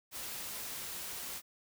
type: noise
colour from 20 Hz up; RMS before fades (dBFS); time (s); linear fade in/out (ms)
white; -42; 0.11-1.42; 50
effects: none